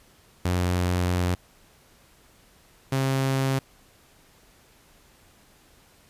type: tone pair in turn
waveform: sawtooth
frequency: 89.5 / 134.1 Hz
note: F2 / C3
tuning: +43 / +43 cents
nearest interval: perfect fifth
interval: 700 cents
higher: second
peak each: -18 dBFS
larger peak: neither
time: 0.45-1.35 / 2.92-3.59 s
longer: first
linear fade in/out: 5 ms
effects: pink hiss -57 dBFS RMS until 6.09 s + resampled to 32000 Hz